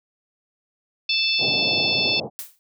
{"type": "harmonic tone", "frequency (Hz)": 880, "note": "A5", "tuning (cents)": 0, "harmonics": [3, 4, 5, 6], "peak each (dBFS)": [-23, -24, -25, -26], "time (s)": [1.09, 2.2], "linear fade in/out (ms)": 5}
{"type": "band-pass noise", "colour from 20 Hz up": "white", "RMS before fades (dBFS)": -30, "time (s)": [1.38, 2.3], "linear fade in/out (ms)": 50, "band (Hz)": [100, 800], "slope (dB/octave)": 48}
{"type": "noise with exponential decay", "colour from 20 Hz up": "blue", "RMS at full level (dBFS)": -29, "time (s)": [2.39, 2.59], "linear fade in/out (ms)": 0, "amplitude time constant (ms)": 43}
{"effects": []}